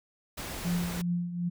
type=noise; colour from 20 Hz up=pink; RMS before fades=-38 dBFS; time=0.37-1.02 s; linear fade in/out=10 ms
type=tone with tremolo; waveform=sine; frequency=174.61 Hz; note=F3; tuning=in tune; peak=-25 dBFS; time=0.64-1.5 s; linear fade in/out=20 ms; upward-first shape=triangle; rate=2.6 Hz; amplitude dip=70%
effects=none